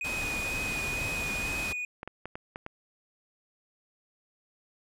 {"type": "tone with vibrato", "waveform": "triangle", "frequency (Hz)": 2489, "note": "D#7", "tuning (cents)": 0, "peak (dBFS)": -30, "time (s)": [0.01, 1.85], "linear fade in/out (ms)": 2, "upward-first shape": "sine", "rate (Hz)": 2.1, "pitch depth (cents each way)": 16}
{"type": "noise", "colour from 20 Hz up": "pink", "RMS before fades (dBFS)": -36, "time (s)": [0.04, 1.73], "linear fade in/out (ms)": 10}
{"type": "clicks", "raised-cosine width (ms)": 0.5, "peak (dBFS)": -23, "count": 6, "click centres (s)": [2.031, 2.076, 2.256, 2.355, 2.559, 2.664]}
{"effects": ["low-pass 12000 Hz 12 dB/octave"]}